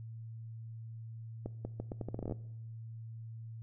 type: accelerating click train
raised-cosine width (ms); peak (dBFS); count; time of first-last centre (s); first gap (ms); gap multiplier
2; -25; 14; 1.46-2.323; 190; 0.79
effects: noise-tail reverb RT60 0.9 s tail -19 dB re dry + added 113 Hz sine -43 dBFS peak until 3.62 s